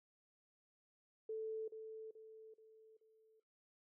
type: tone with echo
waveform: sine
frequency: 440 Hz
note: A4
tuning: in tune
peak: -40 dBFS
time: 1.29-1.68 s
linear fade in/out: 5 ms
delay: 430 ms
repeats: 4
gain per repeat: -7 dB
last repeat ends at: 3.4 s
effects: noise-tail reverb RT60 0.4 s tail -19 dB re dry